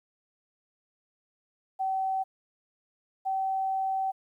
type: tone pair in turn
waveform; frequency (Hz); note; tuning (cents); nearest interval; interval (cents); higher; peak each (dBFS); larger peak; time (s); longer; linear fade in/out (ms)
sine; 765 / 768; G5 / G5; -42 / -36; unison; 6; second; -26; neither; 1.79-2.24 / 3.25-4.12; second; 20
effects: 11-bit